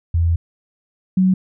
sine tone pair in turn, 84 / 186.73 Hz, E2 / F#3, +33 / +16 cents, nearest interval octave + major second, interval 1383 cents, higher second, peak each -13 / -11 dBFS, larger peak second, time 0.14-0.36 / 1.17-1.34 s, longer first, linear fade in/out 5 ms, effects none

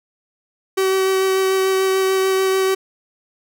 45% pulse tone with vibrato, 381.3 Hz, G4, 48 cents flat, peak -15 dBFS, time 0.77-2.75 s, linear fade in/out 10 ms, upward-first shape sine, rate 6.8 Hz, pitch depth 9 cents each way, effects none

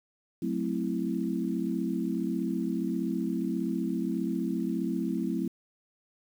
sine chord, F# half-diminished seventh, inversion none, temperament equal, 185 / 220 / 261.6 / 329.6 Hz, F#3 / A3 / C4 / E4, 0 / 0 / 0 / 0 cents, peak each -33 dBFS, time 0.42-5.48 s, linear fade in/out 5 ms, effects 9-bit

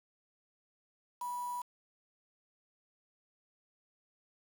sine tone with quantisation, 976 Hz, B5, 21 cents flat, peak -36 dBFS, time 1.21-1.62 s, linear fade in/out 5 ms, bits 8, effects none

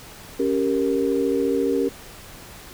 sine chord, G diminished, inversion second, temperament equal, 277.2 / 392 / 466.2 Hz, Db4 / G4 / Bb4, 0 / 0 / 0 cents, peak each -23 dBFS, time 0.39-1.89 s, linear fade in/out 10 ms, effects pink hiss -42 dBFS RMS until 2.73 s

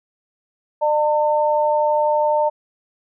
sine tone pair together, 601.2 / 903 Hz, D5 / A5, +40 / +45 cents, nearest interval perfect fifth, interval 705 cents, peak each -17 / -18 dBFS, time 0.81-2.5 s, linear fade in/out 20 ms, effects none

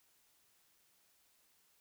silence, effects white hiss -72 dBFS RMS until 1.8 s

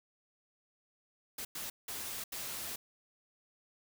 white noise bursts at uneven times, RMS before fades -41 dBFS, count 4, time 1.38-1.45 / 1.55-1.7 / 1.88-2.24 / 2.32-2.76 s, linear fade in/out 5 ms, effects none

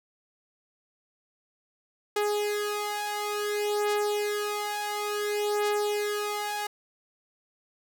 sawtooth beating tone pair, 415.3 / 415.87 Hz, G#4 / G#4, 0 / +2 cents, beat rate 0.57 Hz, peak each -27 / -25 dBFS, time 2.16-6.67 s, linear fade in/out 5 ms, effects none

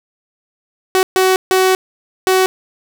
sawtooth tone bursts at uneven times, 375.1 Hz, F#4, 24 cents sharp, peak -6 dBFS, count 4, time 0.95-1.03 / 1.16-1.36 / 1.51-1.75 / 2.27-2.46 s, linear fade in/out 0 ms, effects none

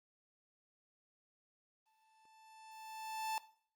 45% pulse tone with exponential growth, 880 Hz, A5, in tune, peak -35 dBFS, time 1.86-3.38 s, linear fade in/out 1 ms, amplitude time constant 330 ms, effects noise-tail reverb RT60 0.5 s tail -17 dB re dry + Opus 24 kbps

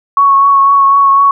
sine tone with vibrato, 1108.7 Hz, C#6, in tune, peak -4 dBFS, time 0.17-1.31 s, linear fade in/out 2 ms, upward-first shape triangle, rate 4 Hz, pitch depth 21 cents each way, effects none

